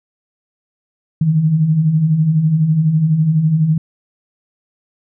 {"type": "beating tone pair", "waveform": "sine", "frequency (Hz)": [147.2, 159.2], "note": ["D3", "D#3"], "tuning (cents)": [4, 40], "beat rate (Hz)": 12, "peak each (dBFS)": [-20, -11], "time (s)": [1.21, 3.78], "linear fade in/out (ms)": 5, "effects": []}